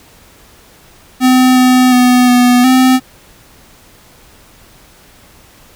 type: tone with pitch steps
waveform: square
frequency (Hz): 255.4 / 253.6 / 248.9 / 246.3 / 257.7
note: C4 / B3 / B3 / B3 / C4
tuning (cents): -42 / +46 / +14 / -5 / -26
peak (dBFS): -6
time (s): 1.2-3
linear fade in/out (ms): 50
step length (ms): 360
effects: pink hiss -43 dBFS RMS until 5.75 s